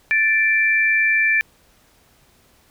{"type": "tone pair together", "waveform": "sine", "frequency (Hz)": [1759.8, 2349], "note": ["A6", "D7"], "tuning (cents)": [0, 0], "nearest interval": "perfect fourth", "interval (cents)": 500, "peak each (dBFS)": -17, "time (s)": [0.11, 1.41], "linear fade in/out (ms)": 0, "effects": ["pink hiss -56 dBFS RMS until 2.7 s"]}